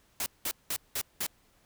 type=noise bursts; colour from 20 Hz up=white; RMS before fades=-32 dBFS; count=5; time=0.2-1.265 s; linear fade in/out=2 ms; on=61 ms; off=190 ms; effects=pink hiss -66 dBFS RMS until 1.65 s